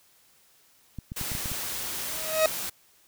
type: clicks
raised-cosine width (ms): 5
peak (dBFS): -23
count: 7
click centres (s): 0.987 / 1.119 / 1.213 / 1.318 / 1.351 / 1.458 / 1.517
type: noise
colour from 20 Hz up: white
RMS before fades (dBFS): -33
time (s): 1.16-2.7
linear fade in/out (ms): 10
type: tone with exponential growth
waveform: 40% pulse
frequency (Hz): 632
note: D#5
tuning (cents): +27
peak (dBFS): -16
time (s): 2.09-2.46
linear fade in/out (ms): 2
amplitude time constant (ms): 80
effects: white hiss -61 dBFS RMS until 3.07 s